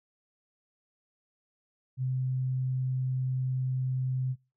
sine tone, 129.3 Hz, C3, 20 cents flat, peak -27 dBFS, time 1.97-4.36 s, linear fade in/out 50 ms, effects noise-tail reverb RT60 0.3 s tail -24 dB re dry

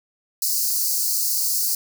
white high-pass noise, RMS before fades -22 dBFS, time 0.42-1.75 s, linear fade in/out 2 ms, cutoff 4300 Hz, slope 96 dB/octave, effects none

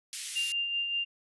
white high-pass noise, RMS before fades -36 dBFS, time 0.13-0.52 s, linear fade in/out 0 ms, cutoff 2100 Hz, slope 24 dB/octave
sine tone with tremolo, 2794 Hz, F7, in tune, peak -27 dBFS, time 0.35-1.05 s, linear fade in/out 20 ms, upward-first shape sine, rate 5.2 Hz, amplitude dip 40%
effects resampled to 24000 Hz

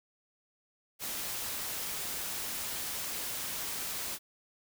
white noise, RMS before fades -37 dBFS, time 0.99-4.19 s, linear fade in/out 50 ms, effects none

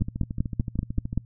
two click trains, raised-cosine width 5 ms, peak -11 / -18 dBFS, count 7 / 16, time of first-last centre 0.02-1.176 / 0.01-1.129 s, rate 5.19 / 13.4 Hz, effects noise-tail reverb RT60 0.1 s tail -26 dB re dry + added 116 Hz sine -46 dBFS peak until 1.25 s

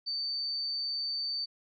sine tone, 4571 Hz, D8, 48 cents flat, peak -31 dBFS, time 0.06-1.46 s, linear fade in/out 20 ms, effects none

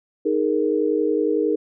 sine chord, D# suspended fourth, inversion none, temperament equal, 311.1 / 415.3 / 466.2 Hz, D#4 / G#4 / A#4, 0 / 0 / 0 cents, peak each -22 dBFS, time 0.25-1.56 s, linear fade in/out 10 ms, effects none

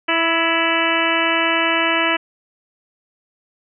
harmonic tone with a mistuned harmonic, 329.6 Hz, E4, in tune, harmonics 1 / 2 / 3 / 4 / 5 / 6 / 7 / 8 / 9, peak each -24 / -24 / -24 / -24 / -24 / -24 / -24 / -24 / -24 dBFS, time 0.08-2.17 s, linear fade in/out 10 ms, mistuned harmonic 5, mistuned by +30 cents, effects none

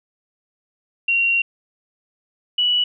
sine tone pair in turn, 2752 / 2946 Hz, F7 / F#7, -26 / -8 cents, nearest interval minor second, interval 118 cents, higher second, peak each -15 dBFS, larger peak neither, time 1.08-1.42 / 2.58-2.84 s, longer first, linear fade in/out 5 ms, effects none

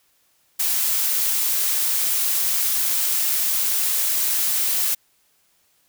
blue noise, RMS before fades -21 dBFS, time 0.59-4.95 s, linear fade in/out 10 ms, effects white hiss -63 dBFS RMS until 5.88 s

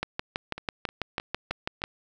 two click trains, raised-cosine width 0.3 ms, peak -21 / -12 dBFS, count 5 / 12, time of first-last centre 0.58-1.818 / 0.03-1.839 s, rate 3.23 / 6.08 Hz, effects none

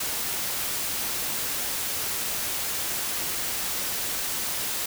white noise, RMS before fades -29 dBFS, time 0-4.86 s, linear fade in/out 5 ms, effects none

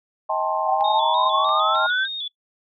sine chord, A half-diminished seventh, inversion second, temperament just, 633.6 / 792 / 880 / 1056 Hz, Eb5 / G5 / A5 / C6, +31 / +18 / 0 / +16 cents, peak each -26 dBFS, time 0.29-1.87 s, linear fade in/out 10 ms
sine exponential sweep, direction up, 740 to 1600 Hz, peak -19 dBFS, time 0.65-2.08 s, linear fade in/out 50 ms
clicks, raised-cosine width 0.3 ms, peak -25 dBFS, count 3, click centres 0.809 / 1.491 / 1.756 s
sine tone with vibrato, 3573 Hz, A7, 26 cents sharp, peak -26 dBFS, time 0.84-2.28 s, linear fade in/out 5 ms, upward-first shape square, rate 3.3 Hz, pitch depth 62 cents each way
effects noise-tail reverb RT60 0.1 s tail -20 dB re dry

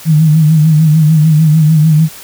sine tone with vibrato, 155.8 Hz, D#3, 3 cents sharp, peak -4 dBFS, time 0.05-2.09 s, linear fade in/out 50 ms, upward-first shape sine, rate 6.7 Hz, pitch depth 66 cents each way, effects white hiss -32 dBFS RMS until 2.23 s

